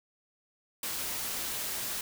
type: noise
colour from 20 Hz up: white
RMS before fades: -35 dBFS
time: 0.83-2.01 s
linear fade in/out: 2 ms
effects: none